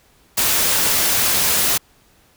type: noise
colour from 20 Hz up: white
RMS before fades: -17 dBFS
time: 0.37-1.78 s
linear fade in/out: 10 ms
effects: pink hiss -55 dBFS RMS until 2.36 s